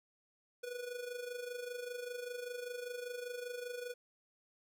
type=tone with amplitude modulation; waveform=square; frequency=489.4 Hz; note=B4; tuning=16 cents flat; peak=-39 dBFS; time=0.63-3.94 s; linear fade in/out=10 ms; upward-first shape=sine; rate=25.1 Hz; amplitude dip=65%; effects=none